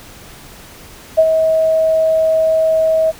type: tone with ADSR envelope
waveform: sine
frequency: 640 Hz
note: D#5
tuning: 49 cents sharp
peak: -4 dBFS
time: 1.17-3.12 s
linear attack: 20 ms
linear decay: 54 ms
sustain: -6 dB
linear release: 26 ms
effects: pink hiss -38 dBFS RMS until 3.19 s